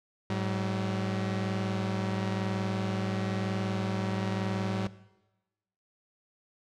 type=tone pair together; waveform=sawtooth; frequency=105.5 / 190 Hz; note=G#2 / F#3; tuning=+28 / +46 cents; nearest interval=minor seventh; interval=1018 cents; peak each=-28 dBFS; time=0.3-4.87 s; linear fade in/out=0 ms; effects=noise-tail reverb RT60 1.0 s tail -17 dB re dry + low-pass 5000 Hz 12 dB/octave